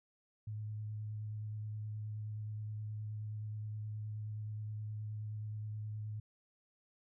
sine tone with vibrato, 106.8 Hz, G#2, 49 cents sharp, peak -39 dBFS, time 0.47-6.2 s, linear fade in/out 5 ms, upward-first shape square, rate 9.5 Hz, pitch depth 11 cents each way, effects none

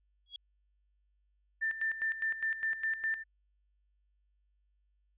sine tone with exponential growth, 3322 Hz, G#7, in tune, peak -36 dBFS, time 0.26-0.36 s, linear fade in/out 2 ms, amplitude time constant 20 ms
sine tone with tremolo, 1785 Hz, A6, 24 cents sharp, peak -29 dBFS, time 1.61-3.24 s, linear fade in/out 20 ms, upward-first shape square, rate 4.9 Hz, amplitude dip 70%
effects added 50 Hz sine -70 dBFS peak until 5.17 s + resampled to 8000 Hz

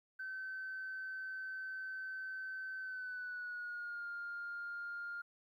sine tone with pitch glide, 1534 to 1406.7 Hz, G6 to F6, -38 to +12 cents, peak -40 dBFS, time 0.19-5.22 s, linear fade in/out 10 ms, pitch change -150 cents, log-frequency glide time 2.79-4.08 s, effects tanh soft clip ceiling -37 dBFS + 13-bit

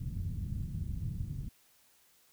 white low-pass noise, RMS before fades -37 dBFS, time 0-1.49 s, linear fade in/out 10 ms, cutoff 150 Hz, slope 24 dB/octave, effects white hiss -66 dBFS RMS until 2.32 s

